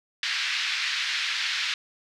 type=band-pass noise; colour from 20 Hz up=pink; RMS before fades=-28 dBFS; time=0.23-1.74 s; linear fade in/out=2 ms; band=1700 to 4800 Hz; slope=24 dB/octave; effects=none